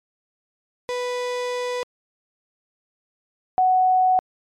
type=tone pair in turn; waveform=35% pulse / sine; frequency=493.9 / 742.6 Hz; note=B4 / F#5; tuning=0 / +6 cents; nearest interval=perfect fifth; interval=706 cents; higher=second; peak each=-22 / -14 dBFS; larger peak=second; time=0.89-1.83 / 3.58-4.19 s; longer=first; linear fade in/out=0 ms; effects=low-pass 7000 Hz 12 dB/octave + MP3 96 kbps